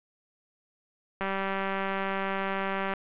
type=click train; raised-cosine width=0.5 ms; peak=-16 dBFS; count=336; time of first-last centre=1.21-2.937 s; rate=194 Hz; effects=resampled to 8000 Hz + 7-bit